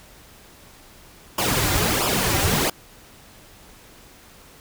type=noise with flanger; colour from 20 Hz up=pink; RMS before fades=-21 dBFS; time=1.38-2.7 s; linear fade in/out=5 ms; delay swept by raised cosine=0.48 to 4.68 ms; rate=1.5 Hz; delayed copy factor=-0.75; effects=pink hiss -48 dBFS RMS until 4.6 s